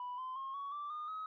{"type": "tone with pitch steps", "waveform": "sine", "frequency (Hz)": [987.8, 1030.3, 1074.7, 1121, 1169.3, 1219.6, 1272.2], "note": ["B5", "C6", "C6", "C#6", "D6", "D#6", "D#6"], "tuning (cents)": [0, -27, 46, 19, -8, -35, 38], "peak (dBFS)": -38, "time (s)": [0, 1.26], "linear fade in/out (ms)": 2, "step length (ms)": 180, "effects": ["tanh soft clip ceiling -37 dBFS"]}